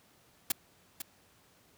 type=noise with echo; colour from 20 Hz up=white; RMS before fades=-28 dBFS; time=0.5-0.52 s; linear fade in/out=5 ms; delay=500 ms; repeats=1; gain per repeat=-10 dB; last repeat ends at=1.02 s; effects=pink hiss -64 dBFS RMS until 1.77 s + high-pass 80 Hz 12 dB/octave